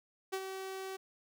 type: tone with ADSR envelope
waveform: sawtooth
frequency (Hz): 382.1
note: G4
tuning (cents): -44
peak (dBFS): -29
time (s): 0.32-0.97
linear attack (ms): 17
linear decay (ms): 60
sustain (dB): -7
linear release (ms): 13
effects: none